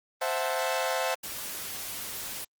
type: chord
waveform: sawtooth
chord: F# half-diminished seventh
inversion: second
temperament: equal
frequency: 523.3 / 659.3 / 740 / 880 Hz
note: C5 / E5 / F#5 / A5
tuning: 0 / 0 / 0 / 0 cents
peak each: -27 / -28 / -30 / -31 dBFS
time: 0.21-1.15 s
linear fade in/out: 10 ms
type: noise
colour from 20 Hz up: white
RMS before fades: -37 dBFS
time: 1.23-2.45 s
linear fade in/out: 10 ms
effects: Opus 32 kbps